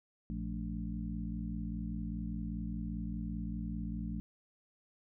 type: harmonic tone with a mistuned harmonic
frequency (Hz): 57.7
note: A#1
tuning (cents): -17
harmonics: 1 / 2 / 3 / 4 / 5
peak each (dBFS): -40 / -48 / -41 / -41 / -47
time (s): 0.3-4.2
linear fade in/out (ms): 0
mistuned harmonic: 4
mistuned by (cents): -98
effects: none